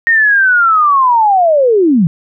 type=linear sweep; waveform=sine; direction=down; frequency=1864.7 to 151.8 Hz; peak=-6 dBFS; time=0.07-2.07 s; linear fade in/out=0 ms; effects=none

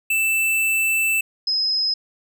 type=tone pair in turn; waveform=square / sine; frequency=2651 / 5092 Hz; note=E7 / D#8; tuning=+9 / +39 cents; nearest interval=major seventh; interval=1130 cents; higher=second; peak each=-18 dBFS; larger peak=neither; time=0.1-1.21 / 1.47-1.94 s; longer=first; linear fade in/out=5 ms; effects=none

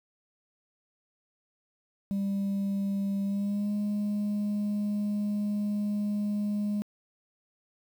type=tone with pitch glide; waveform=sine; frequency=198 to 206.9 Hz; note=G3 to G#3; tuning=+18 to -6 cents; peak=-24 dBFS; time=2.11-6.82 s; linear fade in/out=0 ms; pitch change=+76 cents; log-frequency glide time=3.24-3.72 s; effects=tanh soft clip ceiling -26 dBFS + 9-bit

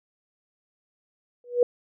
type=tone with exponential growth; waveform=sine; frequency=486.4 Hz; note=B4; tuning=26 cents flat; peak=-12 dBFS; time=1.44-1.63 s; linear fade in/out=2 ms; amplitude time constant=41 ms; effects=none

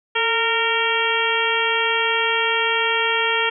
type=harmonic tone with a mistuned harmonic; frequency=460.5 Hz; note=A#4; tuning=21 cents flat; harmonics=1 / 2 / 3 / 4 / 5 / 6 / 7; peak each=-25 / -25 / -25 / -25 / -25 / -25 / -25 dBFS; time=0.15-3.5 s; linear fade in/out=10 ms; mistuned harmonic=1; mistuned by=-45 cents; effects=none

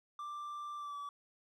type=tone with pitch glide; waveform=triangle; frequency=1179 to 1149.4 Hz; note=D6 to D6; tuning=+6 to -38 cents; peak=-39 dBFS; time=0.19-1.09 s; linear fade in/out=2 ms; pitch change=-44 cents; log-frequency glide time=0.77-0.97 s; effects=none

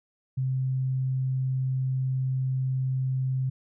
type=tone; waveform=sine; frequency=130.81 Hz; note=C3; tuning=in tune; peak=-24 dBFS; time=0.37-3.5 s; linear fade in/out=10 ms; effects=none

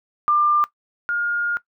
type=tone pair in turn; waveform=sine; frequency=1194 / 1419.9 Hz; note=D6 / F6; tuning=+28 / +28 cents; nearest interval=minor third; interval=300 cents; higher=second; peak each=-14 / -19 dBFS; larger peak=first; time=0.28-0.64 / 1.09-1.57 s; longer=second; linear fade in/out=0 ms; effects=noise-tail reverb RT60 0.1 s tail -18 dB re dry

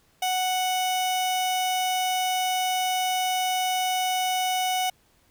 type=tone pair together; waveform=sawtooth; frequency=740 / 1480 Hz; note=F#5 / F#6; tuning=0 / 0 cents; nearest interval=octave; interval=1200 cents; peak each=-19 / -28 dBFS; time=0.22-4.9 s; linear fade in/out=5 ms; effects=pink hiss -63 dBFS RMS until 5.3 s

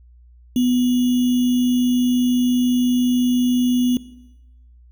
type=tone with sample-and-hold; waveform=sine; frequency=247.9 Hz; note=B3; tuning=7 cents sharp; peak=-14 dBFS; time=0.56-3.97 s; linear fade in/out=2 ms; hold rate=3150 Hz; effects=noise-tail reverb RT60 1.0 s tail -19 dB re dry + added 60 Hz sine -45 dBFS peak until 4.91 s

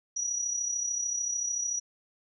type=tone with amplitude modulation; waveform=sine; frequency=5820 Hz; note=F#8; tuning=29 cents flat; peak=-26 dBFS; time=0.16-1.8 s; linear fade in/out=10 ms; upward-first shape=sine; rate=33.5 Hz; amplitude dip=55%; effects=none

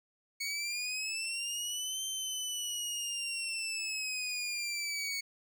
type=linear two-way sweep; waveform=20% pulse; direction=up then down; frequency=2217 to 3119 to 2217 Hz; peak=-29 dBFS; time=0.4-5.21 s; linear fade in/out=10 ms; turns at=2.04 s; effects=none

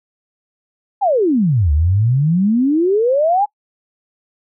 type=exponential two-way sweep; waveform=sine; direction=down then up; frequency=852 to 70.8 to 852 Hz; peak=-11 dBFS; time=1.01-3.46 s; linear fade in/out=20 ms; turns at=1.72 s; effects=noise-tail reverb RT60 0.1 s tail -24 dB re dry

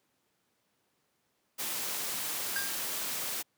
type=noise; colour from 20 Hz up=white; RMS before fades=-35 dBFS; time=1.58-3.43 s; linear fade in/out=20 ms
type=tone with exponential decay; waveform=square; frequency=1603 Hz; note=G6; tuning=38 cents sharp; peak=-30 dBFS; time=2.56-2.88 s; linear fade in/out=0 ms; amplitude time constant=68 ms
effects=pink hiss -75 dBFS RMS until 3.57 s + high-pass 150 Hz 12 dB/octave

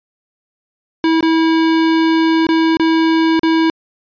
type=tone with dropouts; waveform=square; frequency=324.4 Hz; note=E4; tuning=28 cents flat; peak=-11 dBFS; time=1.04-3.7 s; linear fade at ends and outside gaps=1 ms; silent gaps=1.208-1.227 / 2.468-2.489 / 2.77-2.797 / 3.394-3.432 s; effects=resampled to 11025 Hz

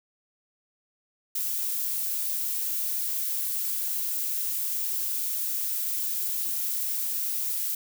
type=noise; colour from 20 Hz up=violet; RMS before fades=-29 dBFS; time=1.35-7.75 s; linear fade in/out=5 ms; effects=none

